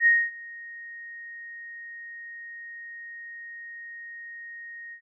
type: tone with ADSR envelope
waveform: sine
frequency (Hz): 1866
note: A#6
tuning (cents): +1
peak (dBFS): -14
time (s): 0-5.01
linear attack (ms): 63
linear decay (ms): 240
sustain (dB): -24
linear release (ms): 84
effects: none